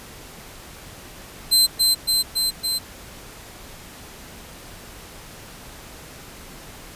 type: tone with echo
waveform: sawtooth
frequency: 4100 Hz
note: C8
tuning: 36 cents flat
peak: -10 dBFS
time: 1.51-1.67 s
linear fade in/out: 20 ms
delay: 280 ms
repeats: 4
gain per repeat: -2 dB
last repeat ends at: 2.79 s
effects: pink hiss -41 dBFS RMS until 6.95 s + resampled to 32000 Hz